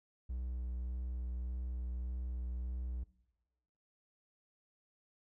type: tone with vibrato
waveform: triangle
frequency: 61.74 Hz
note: B1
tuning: in tune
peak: -35 dBFS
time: 0.29-3.04 s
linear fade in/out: 10 ms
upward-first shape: sine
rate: 1.7 Hz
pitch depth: 14 cents each way
effects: noise-tail reverb RT60 1.0 s tail -20 dB re dry